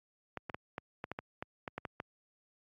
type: clicks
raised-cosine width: 0.5 ms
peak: -23 dBFS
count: 12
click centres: 0.373 / 0.498 / 0.545 / 0.781 / 1.041 / 1.116 / 1.189 / 1.425 / 1.678 / 1.78 / 1.852 / 2.001 s
effects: high-pass 80 Hz 12 dB/octave + AAC 64 kbps